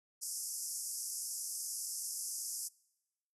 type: band-pass noise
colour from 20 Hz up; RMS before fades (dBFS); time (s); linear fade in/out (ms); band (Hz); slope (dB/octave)
white; -41; 0.21-2.69; 20; 5000 to 12000; 96
effects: noise-tail reverb RT60 1.0 s tail -25 dB re dry